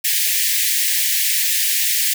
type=high-pass noise; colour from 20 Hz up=white; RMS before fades=-18 dBFS; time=0.04-2.14 s; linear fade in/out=10 ms; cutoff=1700 Hz; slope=96 dB/octave; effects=none